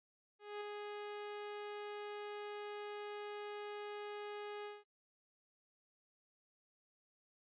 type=tone with ADSR envelope; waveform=sawtooth; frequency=414.7 Hz; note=G#4; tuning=3 cents flat; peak=-37 dBFS; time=0.39-4.84 s; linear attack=220 ms; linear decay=6 ms; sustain=-3 dB; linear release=190 ms; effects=noise-tail reverb RT60 0.1 s tail -24 dB re dry + resampled to 8000 Hz